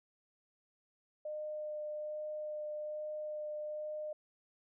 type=tone with vibrato; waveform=sine; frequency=606 Hz; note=D#5; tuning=46 cents flat; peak=-38 dBFS; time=1.25-4.13 s; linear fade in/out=5 ms; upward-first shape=sine; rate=1.2 Hz; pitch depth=9 cents each way; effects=none